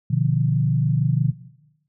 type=chord; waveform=sine; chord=B diminished; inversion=none; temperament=equal with one note detuned; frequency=123.47 / 149.4 / 174.61 Hz; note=B2 / D3 / F3; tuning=0 / +30 / 0 cents; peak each=-21 / -20 / -25 dBFS; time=0.1-1.32 s; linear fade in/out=10 ms; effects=noise-tail reverb RT60 0.9 s tail -17 dB re dry

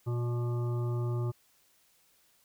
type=harmonic tone with a mistuned harmonic; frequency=120 Hz; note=B2; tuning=49 cents flat; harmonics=1 / 3 / 5 / 7 / 9 / 10; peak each=-29 / -38 / -48 / -50 / -52 / -49 dBFS; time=0.06-1.32 s; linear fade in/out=20 ms; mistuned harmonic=7; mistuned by=+42 cents; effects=white hiss -67 dBFS RMS until 2.44 s

